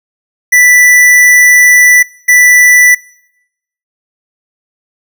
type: tone bursts at uneven times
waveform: square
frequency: 1975.5 Hz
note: B6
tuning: in tune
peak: -3 dBFS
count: 2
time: 0.52-2.03 / 2.28-2.95 s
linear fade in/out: 10 ms
effects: noise-tail reverb RT60 0.9 s tail -25 dB re dry